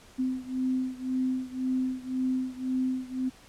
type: beating tone pair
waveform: sine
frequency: 257.1 / 259 Hz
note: C4 / C4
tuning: -30 / -17 cents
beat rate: 1.9 Hz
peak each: -29 / -31 dBFS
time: 0.18-3.3 s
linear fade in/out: 20 ms
effects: pink hiss -54 dBFS RMS until 3.48 s + low-pass 10000 Hz 12 dB/octave